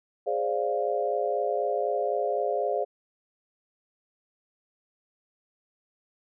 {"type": "chord", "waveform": "sine", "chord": "D half-diminished seventh", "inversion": "second", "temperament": "equal", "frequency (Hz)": [415.3, 523.3, 587.3, 698.5], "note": ["Ab4", "C5", "D5", "F5"], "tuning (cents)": [0, 0, 0, 0], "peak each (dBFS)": -30, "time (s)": [0.26, 2.85], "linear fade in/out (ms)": 20, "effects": []}